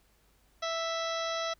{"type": "harmonic tone", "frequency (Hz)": 659.3, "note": "E5", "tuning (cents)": 0, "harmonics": [1, 2, 3, 4, 5, 6, 7, 8, 9], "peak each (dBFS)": [-34, -36, -41, -47, -42, -41, -52, -44, -46], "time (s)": [0.62, 1.54], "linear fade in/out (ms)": 10, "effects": ["added 50 Hz sine -67 dBFS peak until 1.59 s", "pink hiss -68 dBFS RMS until 1.59 s"]}